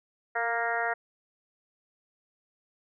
harmonic tone with a mistuned harmonic, 233.1 Hz, A#3, in tune, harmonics 2 / 3 / 4 / 5 / 6 / 7 / 8 / 9, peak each -36 / -31 / -36 / -42 / -33 / -36 / -33 / -44 dBFS, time 0.35-0.94 s, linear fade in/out 10 ms, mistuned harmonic 2, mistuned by -16 cents, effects none

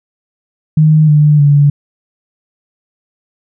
sine tone with pitch steps, 155 / 149.46 / 144.12 Hz, D#3 / D3 / D3, -6 / +31 / -32 cents, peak -4 dBFS, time 0.77-1.7 s, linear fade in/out 5 ms, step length 310 ms, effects none

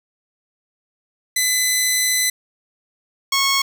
10% pulse tone pair in turn, 2012 / 1097.1 Hz, B6 / C#6, +32 / -18 cents, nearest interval minor seventh, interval 1050 cents, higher first, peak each -7 dBFS, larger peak neither, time 1.36-2.3 / 3.32-3.62 s, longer first, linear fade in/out 5 ms, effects none

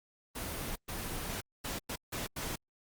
pink noise bursts at uneven times, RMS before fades -38 dBFS, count 6, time 0.35-0.76 / 0.88-1.41 / 1.64-1.79 / 1.89-1.96 / 2.12-2.27 / 2.36-2.56 s, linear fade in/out 10 ms, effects Opus 24 kbps

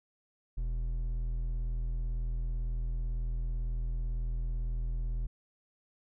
sine tone with hard clipping, 41 Hz, E1, 9 cents flat, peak -32 dBFS, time 0.57-5.27 s, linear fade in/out 10 ms, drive 6 dB, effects none

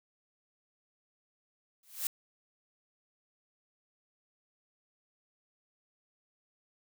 blue noise with exponential growth, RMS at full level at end -29 dBFS, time 1.83-2.07 s, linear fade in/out 2 ms, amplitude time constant 52 ms, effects none

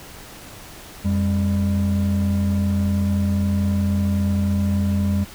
triangle tone pair together, 89 / 199.8 Hz, F2 / G3, +33 / +33 cents, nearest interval octave + major second, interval 1400 cents, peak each -18 dBFS, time 1.04-5.25 s, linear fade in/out 20 ms, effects pink hiss -40 dBFS RMS until 5.34 s

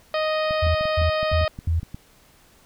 harmonic tone, 622.3 Hz, D#5, in tune, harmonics 1 / 2 / 3 / 4 / 5 / 6 / 7 / 8, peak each -22 / -28 / -32 / -34 / -36 / -38 / -39 / -40 dBFS, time 0.14-1.48 s, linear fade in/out 2 ms
clicks, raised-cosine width 5 ms, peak -21 dBFS, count 12, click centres 0.509 / 0.668 / 0.81 / 0.855 / 1.017 / 1.23 / 1.317 / 1.414 / 1.589 / 1.675 / 1.831 / 1.945 s
sine tone bursts, 82.41 Hz, E2, in tune, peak -18 dBFS, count 4, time 0.62-1.8 s, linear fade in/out 10 ms, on 130 ms, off 220 ms
effects pink hiss -55 dBFS RMS until 2.65 s

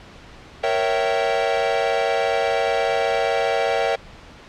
45% pulse chord, A# diminished seventh, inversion none, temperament equal with one note detuned, 466.2 / 554.4 / 659.3 / 774.1 Hz, A#4 / C#5 / E5 / G5, 0 / 0 / 0 / -22 cents, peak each -24 dBFS, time 0.63-3.96 s, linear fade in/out 10 ms, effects pink hiss -43 dBFS RMS until 4.48 s + low-pass 4000 Hz 12 dB/octave

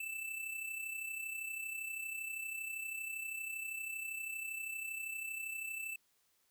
square tone with amplitude modulation, 2647 Hz, E7, 7 cents sharp, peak -38 dBFS, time 0-5.96 s, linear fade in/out 5 ms, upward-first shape sine, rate 32.6 Hz, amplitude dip 55%, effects white hiss -75 dBFS RMS until 6.5 s

